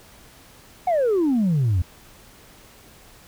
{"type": "exponential sweep", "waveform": "sine", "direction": "down", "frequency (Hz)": [754, 82.41], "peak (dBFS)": -15, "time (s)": [0.87, 1.82], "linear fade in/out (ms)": 5, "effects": ["tanh soft clip ceiling -15 dBFS", "pink hiss -49 dBFS RMS until 3.27 s"]}